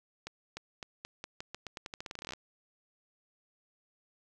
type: accelerating click train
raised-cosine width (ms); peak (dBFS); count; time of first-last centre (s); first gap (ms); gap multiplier
0.2; -23; 23; 0.27-2.335; 300; 0.86
effects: none